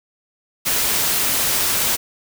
white noise, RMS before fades -19 dBFS, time 0.65-1.97 s, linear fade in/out 20 ms, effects none

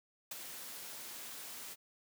white noise with ADSR envelope, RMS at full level -40 dBFS, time 0.31-1.76 s, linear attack 6 ms, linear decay 20 ms, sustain -7 dB, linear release 36 ms, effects high-pass 150 Hz 12 dB/octave

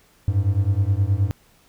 triangle beating tone pair, 94 / 103.5 Hz, F#2 / G#2, +28 / -5 cents, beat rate 9.5 Hz, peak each -18 dBFS, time 0.28-1.31 s, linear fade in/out 0 ms, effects pink hiss -57 dBFS RMS until 1.68 s

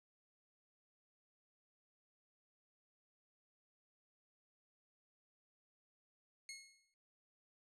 15% pulse tone with exponential decay, 2168 Hz, C#7, 39 cents flat, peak -39 dBFS, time 6.49-6.94 s, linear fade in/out 1 ms, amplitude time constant 97 ms, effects low-pass 10000 Hz 12 dB/octave

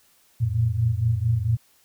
sine tone cluster, 88.8 / 114.3 / 118.7 Hz, F2 / A#2 / A#2, +29 / -34 / +32 cents, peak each -27 / -21 / -26 dBFS, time 0.4-1.57 s, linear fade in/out 20 ms, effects white hiss -60 dBFS RMS until 1.84 s

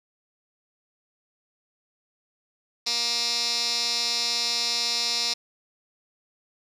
15% pulse tone with band-pass filter, 235.9 Hz, A#3, 21 cents sharp, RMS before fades -26 dBFS, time 2.86-5.34 s, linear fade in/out 10 ms, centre 4800 Hz, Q 9.1, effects none

